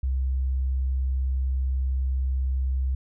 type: tone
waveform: sine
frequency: 65.41 Hz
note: C2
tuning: in tune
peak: -22 dBFS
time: 0.03-2.95 s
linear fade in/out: 5 ms
effects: none